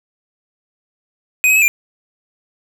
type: tone with pitch steps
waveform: square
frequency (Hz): 2506 / 2543 / 2587 / 2389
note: D#7 / D#7 / E7 / D7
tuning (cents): +12 / +37 / -33 / +29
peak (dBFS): -10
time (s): 1.44-1.68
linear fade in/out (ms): 0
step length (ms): 60
effects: none